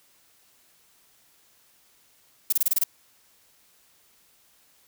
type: noise bursts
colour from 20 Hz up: violet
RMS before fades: -21 dBFS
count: 7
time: 2.5-2.838 s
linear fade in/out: 5 ms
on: 26 ms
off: 26 ms
effects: white hiss -61 dBFS RMS until 4.87 s